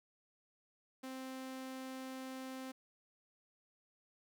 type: tone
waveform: sawtooth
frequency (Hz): 261.6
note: C4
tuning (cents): 0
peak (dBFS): -40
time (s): 1.03-2.72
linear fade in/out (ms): 10
effects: 13-bit